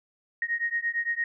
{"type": "beating tone pair", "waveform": "sine", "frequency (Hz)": [1864.7, 1873.5], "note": ["A#6", "A#6"], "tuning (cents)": [0, 8], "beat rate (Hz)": 8.8, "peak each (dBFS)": -29, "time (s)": [0.42, 1.24], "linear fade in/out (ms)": 2, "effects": []}